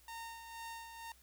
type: tone with tremolo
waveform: sawtooth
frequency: 918 Hz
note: A#5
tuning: 27 cents flat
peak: -40 dBFS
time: 0.08-1.12 s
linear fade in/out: 2 ms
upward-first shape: sine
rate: 2.1 Hz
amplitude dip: 50%
effects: added 60 Hz sine -66 dBFS peak until 1.22 s + white hiss -66 dBFS RMS until 1.22 s